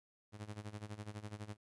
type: tone with tremolo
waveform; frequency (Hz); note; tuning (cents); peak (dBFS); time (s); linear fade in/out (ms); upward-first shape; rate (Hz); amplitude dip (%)
sawtooth; 105.2; G#2; +23; -38; 0.32-1.57; 50; sine; 12; 85
effects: resampled to 24000 Hz + 13-bit